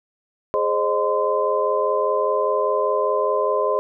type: tone cluster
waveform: sine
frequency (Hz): 417.2 / 528 / 613 / 1029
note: G#4 / C5 / D#5 / C6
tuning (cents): +8 / +16 / -26 / -29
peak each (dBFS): -23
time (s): 0.54-3.79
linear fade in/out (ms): 0
effects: none